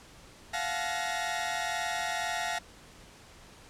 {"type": "tone cluster", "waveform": "sawtooth", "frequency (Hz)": [691, 733, 860, 1878], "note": ["F5", "F#5", "A5", "A#6"], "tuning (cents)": [-19, -16, -40, 12], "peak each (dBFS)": [-31, -33, -34, -32], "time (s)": [0.53, 2.59], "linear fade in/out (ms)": 10, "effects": ["pink hiss -53 dBFS RMS until 3.69 s", "low-pass 9000 Hz 12 dB/octave"]}